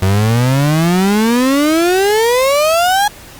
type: exponential sweep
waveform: 35% pulse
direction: up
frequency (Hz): 92.5 to 841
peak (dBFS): -8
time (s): 0.02-3.08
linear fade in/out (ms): 5
effects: pink hiss -36 dBFS RMS until 3.39 s + Opus 48 kbps